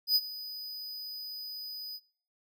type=tone with ADSR envelope; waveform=square; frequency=4978 Hz; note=D#8; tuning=in tune; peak=-21 dBFS; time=0.07-2 s; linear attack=86 ms; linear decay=45 ms; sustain=-18 dB; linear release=48 ms; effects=noise-tail reverb RT60 0.7 s tail -26 dB re dry

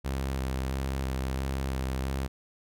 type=tone with vibrato; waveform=sawtooth; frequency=66.3 Hz; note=C2; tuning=23 cents sharp; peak=-25 dBFS; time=0.04-2.28 s; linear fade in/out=20 ms; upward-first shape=square; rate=1.5 Hz; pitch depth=19 cents each way; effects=none

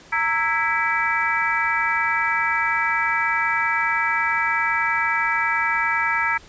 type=harmonic tone with a mistuned harmonic; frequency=329.6 Hz; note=E4; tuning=in tune; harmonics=3 / 4 / 5 / 6 / 7; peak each=-25 / -25 / -25 / -25 / -25 dBFS; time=0.12-6.38 s; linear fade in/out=10 ms; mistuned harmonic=3; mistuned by=-120 cents; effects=pink hiss -47 dBFS RMS until 6.48 s + resampled to 16000 Hz

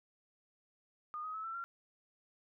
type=tone with pitch steps; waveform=sine; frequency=1223 / 1259.6 / 1297.2 / 1336 / 1375.9 Hz; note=D#6 / D#6 / E6 / E6 / F6; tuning=-30 / +21 / -28 / +23 / -26 cents; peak=-39 dBFS; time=1.14-1.64 s; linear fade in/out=0 ms; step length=100 ms; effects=none

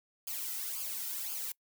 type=noise with flanger; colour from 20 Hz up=blue; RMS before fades=-38 dBFS; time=0.27-1.52 s; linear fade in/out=5 ms; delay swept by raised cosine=0.52 to 1.82 ms; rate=1.9 Hz; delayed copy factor=-0.75; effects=noise-tail reverb RT60 0.1 s tail -24 dB re dry

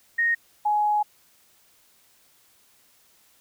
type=tone pair in turn; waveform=sine; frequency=1860 / 838.2 Hz; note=A#6 / G#5; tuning=-4 / +16 cents; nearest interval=octave + major second; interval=1380 cents; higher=first; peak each=-19 dBFS; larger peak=neither; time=0.18-0.35 / 0.65-1.03 s; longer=second; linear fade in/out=10 ms; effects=white hiss -60 dBFS RMS until 3.4 s

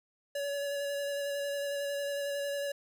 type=tone with vibrato; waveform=square; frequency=567 Hz; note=C#5; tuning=39 cents sharp; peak=-33 dBFS; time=0.35-2.72 s; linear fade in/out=5 ms; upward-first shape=square; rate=11 Hz; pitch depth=12 cents each way; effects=none

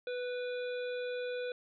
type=harmonic tone with a mistuned harmonic; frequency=494.8 Hz; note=B4; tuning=3 cents sharp; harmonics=1 / 3 / 5 / 7 / 8; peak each=-35 / -45 / -49 / -52 / -53 dBFS; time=0.07-1.52 s; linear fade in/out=2 ms; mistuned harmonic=5; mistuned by=-16 cents; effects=none

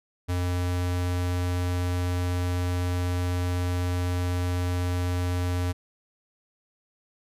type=tone; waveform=square; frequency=89.2 Hz; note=F2; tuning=37 cents sharp; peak=-25 dBFS; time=0.28-5.73 s; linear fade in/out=20 ms; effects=resampled to 32000 Hz

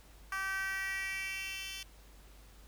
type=tone with high-pass filter sweep; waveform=10% pulse; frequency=385.7 Hz; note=G4; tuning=28 cents flat; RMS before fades=-38 dBFS; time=0.32-1.83 s; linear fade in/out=2 ms; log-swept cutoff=1300 to 3400 Hz; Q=3.9; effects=added 50 Hz sine -55 dBFS peak until 2.67 s + pink hiss -61 dBFS RMS until 2.67 s

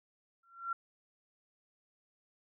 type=tone with exponential growth; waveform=sine; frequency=1367 Hz; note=F6; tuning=37 cents flat; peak=-30 dBFS; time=0.43-0.73 s; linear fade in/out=5 ms; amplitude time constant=64 ms; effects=none

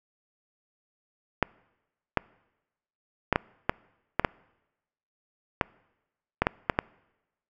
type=clicks; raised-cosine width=0.5 ms; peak=-6 dBFS; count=12; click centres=1.427 / 2.173 / 3.327 / 3.359 / 3.695 / 4.196 / 4.248 / 5.612 / 6.42 / 6.469 / 6.698 / 6.789 s; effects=noise-tail reverb RT60 1.0 s tail -25 dB re dry

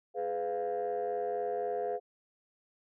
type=chord; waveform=sine; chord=F diminished; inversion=first; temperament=just; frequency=419.1 / 502.9 / 698.5 Hz; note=Ab4 / Cb5 / F5; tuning=+16 / +31 / 0 cents; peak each=-34 dBFS; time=0.14-2 s; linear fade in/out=50 ms; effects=tanh soft clip ceiling -26 dBFS

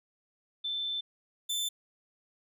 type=tone pair in turn; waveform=sine / sawtooth; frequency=3537 / 3537 Hz; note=A7 / A7; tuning=+8 / +8 cents; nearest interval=unison; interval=0 cents; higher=neither; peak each=-31 / -27 dBFS; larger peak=second; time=0.64-1.01 / 1.49-1.69 s; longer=first; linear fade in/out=10 ms; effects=none

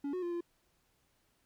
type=tone with pitch steps; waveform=triangle; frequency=283 / 365.4 / 347.6 / 344.6 Hz; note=C#4 / F#4 / F4 / F4; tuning=+36 / -22 / -8 / -23 cents; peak=-32 dBFS; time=0.04-0.408 s; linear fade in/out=5 ms; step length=92 ms; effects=pink hiss -74 dBFS RMS until 1.45 s

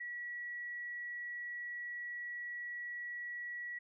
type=tone; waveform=sine; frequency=1932 Hz; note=B6; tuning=39 cents flat; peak=-40 dBFS; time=0-3.79 s; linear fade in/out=10 ms; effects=none

